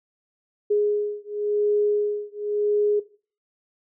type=beating tone pair; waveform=sine; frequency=415.3 / 416.23 Hz; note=G#4 / G#4; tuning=0 / +4 cents; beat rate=0.93 Hz; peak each=-23 dBFS; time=0.7-3 s; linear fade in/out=10 ms; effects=noise-tail reverb RT60 0.4 s tail -17 dB re dry